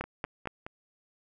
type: two click trains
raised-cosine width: 0.5 ms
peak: -24 / -17 dBFS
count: 4 / 3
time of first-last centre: 0.04-0.665 / 0.01-0.473 s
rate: 4.8 / 4.32 Hz
effects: none